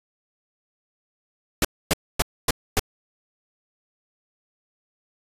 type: noise bursts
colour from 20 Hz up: pink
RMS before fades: -19 dBFS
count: 5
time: 1.62-2.795 s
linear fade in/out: 2 ms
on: 27 ms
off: 260 ms
effects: resampled to 32000 Hz